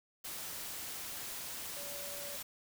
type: tone in noise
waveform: sine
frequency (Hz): 573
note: D5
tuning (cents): -43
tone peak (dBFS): -48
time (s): 1.76-2.37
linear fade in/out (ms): 10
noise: white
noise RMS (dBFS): -43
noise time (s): 0.24-2.43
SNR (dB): -8
effects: none